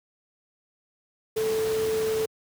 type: tone in noise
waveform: sine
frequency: 440 Hz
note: A4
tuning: in tune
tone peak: -23 dBFS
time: 1.36-2.26 s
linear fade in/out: 10 ms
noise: pink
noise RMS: -35 dBFS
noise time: 1.36-2.26 s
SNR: +9 dB
effects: high-pass 100 Hz 12 dB/octave